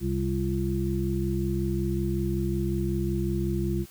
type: harmonic tone with a mistuned harmonic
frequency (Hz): 65.41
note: C2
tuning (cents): 0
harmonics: 1 / 2 / 3 / 5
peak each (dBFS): -30 / -30 / -30 / -30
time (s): 0-3.86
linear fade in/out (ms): 50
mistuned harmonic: 5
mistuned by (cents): +89
effects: white hiss -52 dBFS RMS until 3.9 s